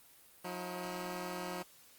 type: tone pair together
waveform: 10% pulse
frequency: 180 / 319.8 Hz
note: F#3 / D#4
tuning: -47 / +48 cents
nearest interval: minor seventh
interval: 995 cents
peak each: -32 / -36 dBFS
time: 0.44-1.63 s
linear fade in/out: 10 ms
effects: white hiss -61 dBFS RMS until 1.98 s + Opus 32 kbps

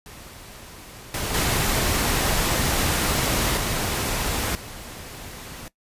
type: noise with level steps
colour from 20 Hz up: pink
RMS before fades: -42 / -27 / -22 / -25 / -38 dBFS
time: 0.06-5.68 s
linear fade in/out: 0 ms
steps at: 1.14 / 1.34 / 3.57 / 4.55 s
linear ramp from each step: 2 ms
effects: noise-tail reverb RT60 0.1 s tail -19 dB re dry + resampled to 32000 Hz

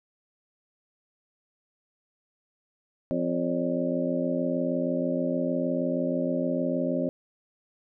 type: harmonic tone with a mistuned harmonic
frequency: 86.4 Hz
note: F2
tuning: 18 cents flat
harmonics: 2 / 3 / 4 / 5 / 6 / 7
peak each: -33 / -28 / -34 / -39 / -31 / -32 dBFS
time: 3.11-7.09 s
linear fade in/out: 0 ms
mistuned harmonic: 6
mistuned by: +89 cents
effects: none

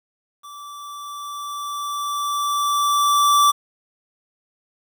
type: tone with level ramp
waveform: square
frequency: 1163 Hz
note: D6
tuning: 17 cents flat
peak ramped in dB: -37 to -12 dBFS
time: 0.43-3.52 s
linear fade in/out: 20 ms
effects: 9-bit

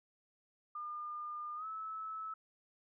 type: tone with pitch glide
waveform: sine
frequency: 1208 to 1302.2 Hz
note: D6 to E6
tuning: +48 to -22 cents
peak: -40 dBFS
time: 0.75-2.34 s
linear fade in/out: 5 ms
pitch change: +130 cents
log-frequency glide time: 1.56-1.66 s
effects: none

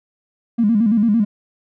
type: tone with vibrato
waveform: triangle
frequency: 218.7 Hz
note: A3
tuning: 10 cents flat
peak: -8 dBFS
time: 0.58-1.25 s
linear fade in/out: 20 ms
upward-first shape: square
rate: 8.9 Hz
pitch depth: 110 cents each way
effects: tanh soft clip ceiling -10 dBFS

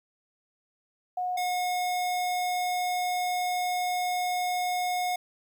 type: tone pair in turn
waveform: sine / square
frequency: 727 / 723.3 Hz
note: F#5 / F#5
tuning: -31 / -39 cents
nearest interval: unison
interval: 8 cents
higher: first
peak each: -27 dBFS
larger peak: neither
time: 1.17-1.37 / 1.37-5.16 s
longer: second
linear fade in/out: 5 ms
effects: 11-bit

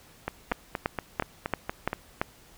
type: two click trains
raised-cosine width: 0.5 ms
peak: -14 / -10 dBFS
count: 8 / 6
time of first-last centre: 0.28-1.931 / 0.52-2.215 s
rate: 4.24 / 2.95 Hz
effects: pink hiss -55 dBFS RMS until 2.57 s

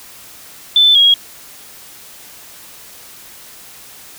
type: tone pair in turn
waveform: sine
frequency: 3520 / 3294 Hz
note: A7 / G#7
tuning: 0 / -15 cents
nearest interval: minor second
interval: 115 cents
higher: first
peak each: -6 dBFS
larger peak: neither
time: 0.76-0.95 / 0.95-1.14 s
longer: neither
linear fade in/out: 2 ms
effects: white hiss -38 dBFS RMS until 4.18 s

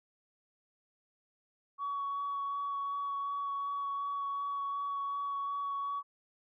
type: tone with vibrato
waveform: sine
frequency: 1124 Hz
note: C#6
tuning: 24 cents sharp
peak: -32 dBFS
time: 1.78-6.03 s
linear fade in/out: 50 ms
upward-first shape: sine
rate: 2.7 Hz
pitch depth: 10 cents each way
effects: tanh soft clip ceiling -29 dBFS

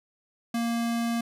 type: tone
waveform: square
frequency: 233.1 Hz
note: A#3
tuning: in tune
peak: -26 dBFS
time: 0.54-1.21 s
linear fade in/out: 5 ms
effects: resampled to 32000 Hz

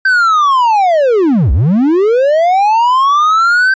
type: linear two-way sweep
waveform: triangle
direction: down then up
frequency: 1567 to 55 to 1567 Hz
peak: -5 dBFS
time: 0.05-3.74 s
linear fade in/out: 5 ms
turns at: 1.52 s
effects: resampled to 16000 Hz

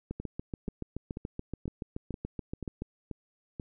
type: two click trains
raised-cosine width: 3 ms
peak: -24 / -22 dBFS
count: 8 / 20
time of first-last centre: 0.2-3.598 / 0.11-2.82 s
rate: 2.06 / 7.01 Hz
effects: none

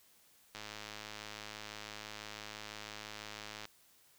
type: click train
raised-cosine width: 0.2 ms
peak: -27 dBFS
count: 330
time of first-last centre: 0.55-3.654 s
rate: 106 Hz
effects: white hiss -66 dBFS RMS until 4.18 s

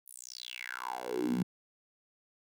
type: tone with high-pass filter sweep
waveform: 10% pulse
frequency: 61.9 Hz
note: B1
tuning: 5 cents sharp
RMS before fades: -37 dBFS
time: 0.06-1.43 s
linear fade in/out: 10 ms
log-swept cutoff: 12000 to 170 Hz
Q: 7.3
effects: none

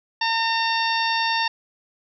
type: harmonic tone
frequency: 910 Hz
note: A#5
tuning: 42 cents flat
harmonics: 1 / 2 / 3 / 4 / 5 / 6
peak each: -23 / -26 / -28 / -29 / -30 / -31 dBFS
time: 0.21-1.48 s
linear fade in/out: 5 ms
effects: none

